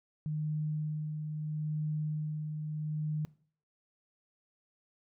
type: tone with tremolo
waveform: sine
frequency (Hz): 152.9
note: D#3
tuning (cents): -30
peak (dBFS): -30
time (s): 0.26-3.25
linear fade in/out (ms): 0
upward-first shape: sine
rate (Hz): 0.76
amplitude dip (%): 40
effects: noise-tail reverb RT60 0.5 s tail -21 dB re dry